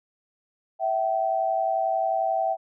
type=tone pair together; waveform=sine; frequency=657 / 768.2 Hz; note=E5 / G5; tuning=-6 / -35 cents; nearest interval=minor third; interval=271 cents; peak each=-25 / -24 dBFS; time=0.79-2.57 s; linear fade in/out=50 ms; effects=none